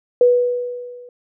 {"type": "tone with level ramp", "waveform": "sine", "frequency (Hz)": 490, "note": "B4", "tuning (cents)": -14, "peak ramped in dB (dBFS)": [-7, -37], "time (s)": [0.21, 1.09], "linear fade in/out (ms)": 2, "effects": []}